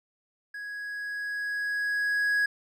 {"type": "tone with level ramp", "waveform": "triangle", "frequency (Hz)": 1663, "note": "G#6", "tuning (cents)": 2, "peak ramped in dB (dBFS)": [-34, -20], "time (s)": [0.54, 2.46], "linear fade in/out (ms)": 5, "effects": []}